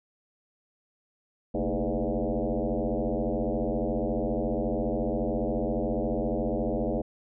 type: tone with frequency modulation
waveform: sine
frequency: 143.4 Hz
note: D3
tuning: 41 cents flat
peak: -25 dBFS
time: 1.54-7.02 s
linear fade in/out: 10 ms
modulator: 90.8 Hz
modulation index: 5.7
effects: none